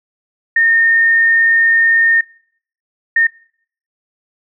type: tone bursts at uneven times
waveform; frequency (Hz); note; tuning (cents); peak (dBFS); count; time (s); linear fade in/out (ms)
sine; 1829; A#6; -33; -8; 2; 0.56-2.21 / 3.16-3.27; 5
effects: noise-tail reverb RT60 0.6 s tail -23 dB re dry